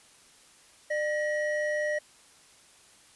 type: tone pair together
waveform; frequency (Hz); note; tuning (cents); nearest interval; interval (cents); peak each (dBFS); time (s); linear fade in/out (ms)
triangle; 600 / 1904.9; D5 / A#6; +37 / +37; octave + minor sixth; 2000; -26 / -30; 0.9-1.99; 10
effects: white hiss -57 dBFS RMS until 3.15 s + resampled to 24000 Hz